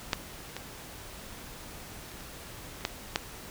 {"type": "clicks", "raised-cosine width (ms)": 0.2, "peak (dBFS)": [-8, -19, -28, -30, -30, -10, -8], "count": 7, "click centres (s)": [0.132, 0.566, 2.117, 2.207, 2.809, 2.851, 3.159], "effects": ["pink hiss -45 dBFS RMS until 3.5 s"]}